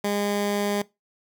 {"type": "tone", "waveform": "15% pulse", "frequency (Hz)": 204.1, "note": "G#3", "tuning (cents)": -30, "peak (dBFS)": -17, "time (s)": [0.04, 0.82], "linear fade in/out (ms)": 5, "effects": ["noise-tail reverb RT60 0.2 s tail -20 dB re dry"]}